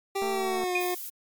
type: tone with pitch glide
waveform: 25% pulse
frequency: 392 to 359.5 Hz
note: G4 to F#4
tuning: 0 to -50 cents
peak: -23 dBFS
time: 0.15-0.95 s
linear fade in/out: 10 ms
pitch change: -150 cents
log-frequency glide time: 0.29-0.73 s
type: click train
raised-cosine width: 1 ms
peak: -25 dBFS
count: 95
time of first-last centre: 0.22-0.638 s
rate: 225 Hz
type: tone with exponential decay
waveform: sine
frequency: 2472 Hz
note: D#7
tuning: 12 cents flat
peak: -22 dBFS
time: 0.75-0.94 s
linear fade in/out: 5 ms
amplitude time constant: 40 ms
type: noise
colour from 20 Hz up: violet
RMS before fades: -37 dBFS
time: 0.8-1.1 s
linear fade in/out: 10 ms
effects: MP3 96 kbps